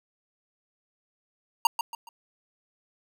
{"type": "tone with echo", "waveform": "square", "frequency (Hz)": 932.3, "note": "A#5", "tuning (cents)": 0, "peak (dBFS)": -17, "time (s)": [1.65, 1.67], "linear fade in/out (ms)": 2, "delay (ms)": 140, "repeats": 3, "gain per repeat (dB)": -9, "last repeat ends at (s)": 2.09, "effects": []}